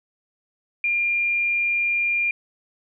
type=tone; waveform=sine; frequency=2400 Hz; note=D7; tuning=37 cents sharp; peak=-19 dBFS; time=0.84-2.31 s; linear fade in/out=2 ms; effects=none